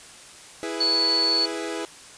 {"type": "chord", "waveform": "sawtooth", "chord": "E major", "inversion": "none", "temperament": "equal", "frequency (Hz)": [329.6, 415.3, 493.9], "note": ["E4", "G#4", "B4"], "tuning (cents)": [0, 0, 0], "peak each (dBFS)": [-27, -29, -30], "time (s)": [0.63, 1.85], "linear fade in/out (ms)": 0}
{"type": "tone", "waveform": "sine", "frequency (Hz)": 4435, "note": "C#8", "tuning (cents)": 0, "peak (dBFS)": -19, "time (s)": [0.8, 1.46], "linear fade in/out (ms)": 10}
{"effects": ["white hiss -45 dBFS RMS until 2.17 s", "resampled to 22050 Hz"]}